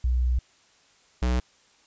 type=tone pair in turn; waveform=sine / square; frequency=61.74 / 61.74 Hz; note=B1 / B1; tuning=0 / 0 cents; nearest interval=unison; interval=0 cents; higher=neither; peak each=-20 / -22 dBFS; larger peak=first; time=0.04-0.39 / 1.22-1.4 s; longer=first; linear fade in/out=5 ms; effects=white hiss -60 dBFS RMS until 1.86 s + resampled to 16000 Hz